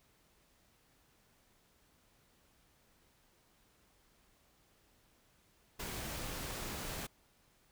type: noise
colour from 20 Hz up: pink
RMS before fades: -42 dBFS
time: 5.79-7.07 s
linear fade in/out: 10 ms
effects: pink hiss -70 dBFS RMS until 7.71 s